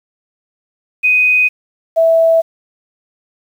sine tone pair in turn, 2499 / 656.4 Hz, D#7 / E5, +7 / -8 cents, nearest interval octave + major seventh, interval 2315 cents, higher first, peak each -8 / -7 dBFS, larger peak second, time 1.03-1.49 / 1.96-2.42 s, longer neither, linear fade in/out 20 ms, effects 7-bit

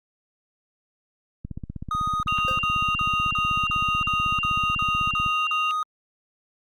click train, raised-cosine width 5 ms, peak -20 dBFS, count 62, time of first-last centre 1.45-5.263 s, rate 16 Hz
triangle tone bursts, 1244.5 Hz, D#6, in tune, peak -21 dBFS, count 11, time 1.91-5.83 s, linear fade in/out 2 ms, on 320 ms, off 40 ms
sine tone, 2780 Hz, F7, 9 cents flat, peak -25 dBFS, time 2.28-5.71 s, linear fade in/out 0 ms
square tone with exponential decay, 523.3 Hz, C5, in tune, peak -29 dBFS, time 2.48-2.66 s, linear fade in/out 1 ms, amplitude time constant 37 ms
effects Opus 48 kbps

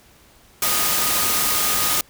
sine tone in noise, 1237 Hz, D#6, 10 cents flat, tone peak -29 dBFS, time 0.62-2.01 s, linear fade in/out 2 ms, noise white, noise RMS -20 dBFS, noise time 0.62-2.01 s, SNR -12 dB, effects pink hiss -52 dBFS RMS until 2.09 s

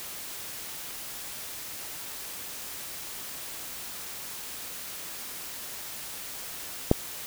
click, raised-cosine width 2 ms, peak -4 dBFS, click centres 6.914 s, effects white hiss -39 dBFS RMS until 7.26 s

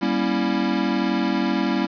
square chord, G diminished seventh, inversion none, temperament equal with one note detuned, 196 / 238.5 / 277.2 / 329.6 Hz, G3 / Bb3 / Db4 / Fb4, 0 / +40 / 0 / 0 cents, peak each -26 dBFS, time 0.01-1.87 s, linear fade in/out 20 ms, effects resampled to 11025 Hz + 7-bit

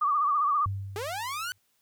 sine tone with vibrato, 1174.7 Hz, D6, in tune, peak -22 dBFS, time 0.01-0.66 s, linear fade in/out 10 ms, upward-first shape sine, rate 15 Hz, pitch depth 86 cents each way
sine tone with exponential decay, 98 Hz, G2, in tune, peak -26 dBFS, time 0.66-1.58 s, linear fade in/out 0 ms, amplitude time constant 200 ms
sawtooth linear sweep, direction up, 385 to 1518 Hz, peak -28 dBFS, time 0.96-1.52 s, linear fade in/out 0 ms
effects white hiss -71 dBFS RMS until 1.81 s

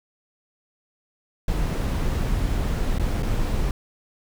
brown noise with dropouts, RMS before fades -23 dBFS, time 1.48-3.71 s, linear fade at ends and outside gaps 2 ms, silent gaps 2.985-2.996 / 3.224-3.23 s, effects none

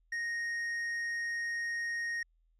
sine tone with tanh clipping, 1864.7 Hz, A#6, in tune, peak -34 dBFS, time 0.12-2.23 s, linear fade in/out 5 ms, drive 6 dB, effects added 41 Hz sine -67 dBFS peak until 2.59 s

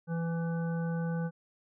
harmonic tone, 166.8 Hz, E3, 21 cents sharp, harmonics 1 / 3 / 5 / 7 / 9, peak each -30 / -40 / -46 / -52 / -46 dBFS, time 0.07-1.31 s, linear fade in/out 50 ms, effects none

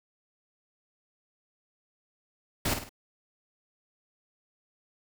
pink noise with echo, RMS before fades -28 dBFS, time 2.65-2.74 s, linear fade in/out 5 ms, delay 51 ms, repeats 3, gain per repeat -7 dB, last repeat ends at 2.893 s, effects none

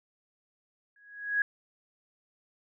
sine tone with exponential growth, 1661.2 Hz, G#6, in tune, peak -21 dBFS, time 0.96-1.42 s, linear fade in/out 2 ms, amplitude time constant 100 ms, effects none

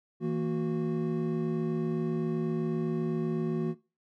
triangle tone cluster, 162.7 / 230.5 / 367.2 Hz, E3 / A#3 / F#4, -22 / -19 / -13 cents, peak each -30 dBFS, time 0.2-3.75 s, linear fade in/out 50 ms, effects noise-tail reverb RT60 0.3 s tail -19 dB re dry

